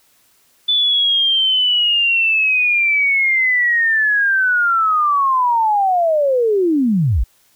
sine linear sweep, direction down, 3502 to 42.06 Hz, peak -12 dBFS, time 0.68-7.24 s, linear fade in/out 10 ms, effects white hiss -56 dBFS RMS until 7.55 s

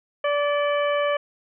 harmonic tone with a mistuned harmonic, 580 Hz, D5, 22 cents flat, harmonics 1 / 2 / 3 / 4 / 5, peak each -21 / -27 / -31 / -33 / -35 dBFS, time 0.24-1.17 s, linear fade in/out 5 ms, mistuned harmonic 5, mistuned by +54 cents, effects none

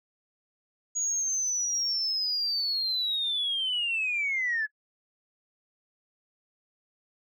sine linear sweep, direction down, 6780 to 1692 Hz, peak -25 dBFS, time 0.95-4.67 s, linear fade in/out 20 ms, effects noise-tail reverb RT60 0.1 s tail -23 dB re dry + tanh soft clip ceiling -21 dBFS

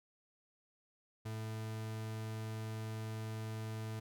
40% pulse tone, 110 Hz, A2, in tune, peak -39 dBFS, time 1.25-4 s, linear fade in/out 10 ms, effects none

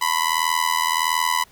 sawtooth tone with amplitude modulation, 996 Hz, B5, 14 cents sharp, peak -11 dBFS, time 0.01-1.44 s, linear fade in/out 10 ms, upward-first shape sine, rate 81.5 Hz, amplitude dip 90%, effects pink hiss -53 dBFS RMS until 1.51 s

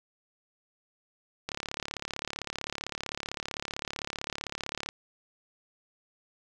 click train, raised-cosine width 0.2 ms, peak -16 dBFS, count 122, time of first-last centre 1.49-4.889 s, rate 35.6 Hz, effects none

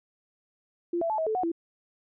sine tone with pitch steps, 344.9 / 667 / 866 / 640 / 436.1 / 736 / 334.5 Hz, F4 / E5 / A5 / D#5 / A4 / F#5 / E4, -22 / +20 / -28 / +49 / -15 / -9 / +25 cents, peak -25 dBFS, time 0.93-1.518 s, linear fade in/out 5 ms, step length 84 ms, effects none

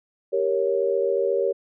sine chord, G diminished, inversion none, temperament equal, 392 / 466.2 / 554.4 Hz, G4 / Bb4 / Db5, 0 / 0 / 0 cents, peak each -24 dBFS, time 0.32-1.53 s, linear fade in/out 20 ms, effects none

